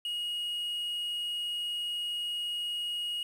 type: tone with quantisation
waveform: triangle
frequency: 2883 Hz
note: F#7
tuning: 46 cents flat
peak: -30 dBFS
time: 0.05-3.23 s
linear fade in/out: 2 ms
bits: 9
effects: none